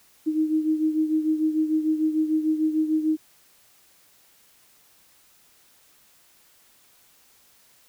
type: beating tone pair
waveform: sine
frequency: 311.1 / 317.8 Hz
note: D#4 / D#4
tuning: 0 / +37 cents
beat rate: 6.7 Hz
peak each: -21 / -27 dBFS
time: 0.26-3.17 s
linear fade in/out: 20 ms
effects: white hiss -58 dBFS RMS until 7.88 s